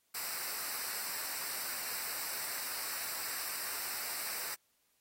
white noise with comb filter, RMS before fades -39 dBFS, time 0.14-4.55 s, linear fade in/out 10 ms, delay 0.3 ms, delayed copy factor -0.75, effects white hiss -75 dBFS RMS until 5 s + AAC 48 kbps

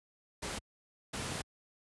pink noise bursts at uneven times, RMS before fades -38 dBFS, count 2, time 0.42-0.59 / 1.13-1.42 s, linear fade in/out 10 ms, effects high-pass 60 Hz 12 dB/octave + resampled to 24000 Hz

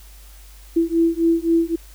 sine beating tone pair, 330.7 / 334.5 Hz, E4 / E4, +6 / +25 cents, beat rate 3.8 Hz, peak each -18 dBFS, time 0.76-1.76 s, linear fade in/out 10 ms, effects added 50 Hz sine -41 dBFS peak until 1.94 s + white hiss -49 dBFS RMS until 1.94 s

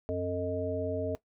harmonic tone with a mistuned harmonic, 89.2 Hz, F2, 37 cents sharp, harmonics 1 / 3 / 5 / 7, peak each -37 / -37 / -33 / -34 dBFS, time 0.09-1.15 s, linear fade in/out 0 ms, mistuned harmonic 1, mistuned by +70 cents, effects noise-tail reverb RT60 0.1 s tail -17 dB re dry

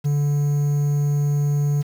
triangle tone with quantisation, 145 Hz, D3, 22 cents flat, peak -15 dBFS, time 0.04-1.83 s, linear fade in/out 20 ms, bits 7, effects none

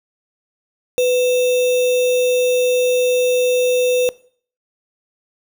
sine tone with sample-and-hold, 498.7 Hz, B4, 17 cents sharp, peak -12 dBFS, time 0.98-4.09 s, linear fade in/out 0 ms, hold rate 3150 Hz, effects noise-tail reverb RT60 0.5 s tail -21 dB re dry

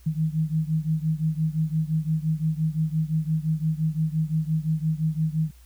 sine beating tone pair, 155.56 / 161.36 Hz, D#3 / E3, 0 / -37 cents, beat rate 5.8 Hz, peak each -24 / -26 dBFS, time 0.06-5.51 s, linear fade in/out 10 ms, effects added 60 Hz sine -48 dBFS peak until 5.65 s + white hiss -59 dBFS RMS until 5.65 s

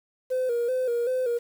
sine tone with vibrato, 492.7 Hz, B4, 4 cents flat, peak -21 dBFS, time 0.3-1.39 s, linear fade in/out 20 ms, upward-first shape square, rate 2.6 Hz, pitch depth 67 cents each way, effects tanh soft clip ceiling -21 dBFS + 8-bit

